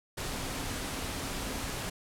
sine tone in noise, 265.9 Hz, C4, 28 cents sharp, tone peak -45 dBFS, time 0.29-1.72 s, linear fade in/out 10 ms, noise pink, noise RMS -36 dBFS, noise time 0.17-1.9 s, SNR -12 dB, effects low-pass 12000 Hz 12 dB/octave

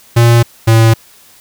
square tone pair in turn, 117.6 / 112.98 Hz, A#2 / A2, +16 / +46 cents, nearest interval minor second, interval 70 cents, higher first, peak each -5 dBFS, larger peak neither, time 0.16-0.43 / 0.67-0.94 s, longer neither, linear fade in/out 10 ms, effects white hiss -43 dBFS RMS until 1.4 s

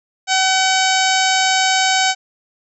harmonic tone with a mistuned harmonic, 758 Hz, F#5, 42 cents sharp, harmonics 1 / 2 / 3 / 4 / 5 / 6 / 7 / 8 / 9 / 10, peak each -17 / -20 / -22 / -23 / -24 / -25 / -25 / -26 / -27 / -27 dBFS, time 0.27-2.15 s, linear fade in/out 50 ms, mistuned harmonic 8, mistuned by +27 cents, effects none

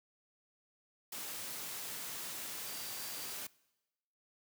sine tone in noise, 4699 Hz, D8, in tune, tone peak -52 dBFS, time 2.66-3.33 s, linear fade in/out 5 ms, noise white, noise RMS -43 dBFS, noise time 1.12-3.47 s, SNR -12 dB, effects noise-tail reverb RT60 1.0 s tail -23 dB re dry + high-pass 100 Hz 12 dB/octave

